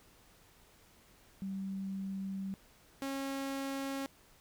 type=tone pair in turn; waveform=sine / sawtooth; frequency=193.4 / 272.8 Hz; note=G3 / C#4; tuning=-23 / -28 cents; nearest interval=tritone; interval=595 cents; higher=second; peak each=-36 / -32 dBFS; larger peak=second; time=1.42-2.54 / 3.02-4.06 s; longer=first; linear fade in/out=0 ms; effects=pink hiss -63 dBFS RMS until 4.4 s